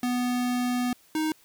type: tone pair in turn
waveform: square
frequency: 246.9 / 312.2 Hz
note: B3 / D#4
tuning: 0 / +6 cents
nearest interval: major third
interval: 406 cents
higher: second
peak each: -25 dBFS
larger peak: neither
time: 0.03-0.93 / 1.15-1.32 s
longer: first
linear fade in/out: 2 ms
effects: white hiss -59 dBFS RMS until 1.44 s